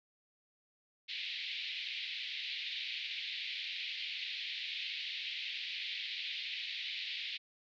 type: band-pass noise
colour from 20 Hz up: white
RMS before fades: -41 dBFS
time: 1.08-7.38 s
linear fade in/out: 20 ms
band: 2100 to 4100 Hz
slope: 48 dB/octave
effects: none